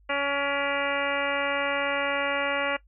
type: harmonic tone with a mistuned harmonic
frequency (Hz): 281.3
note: C#4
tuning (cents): +26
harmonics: 1 / 2 / 3 / 4 / 5 / 6 / 7 / 8 / 9 / 10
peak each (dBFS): -37 / -29 / -35 / -33 / -33 / -35 / -33 / -35 / -40 / -35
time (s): 0.09-2.77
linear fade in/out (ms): 10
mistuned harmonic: 8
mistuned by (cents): +64
effects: noise-tail reverb RT60 0.1 s tail -19 dB re dry + added 50 Hz sine -55 dBFS peak until 2.87 s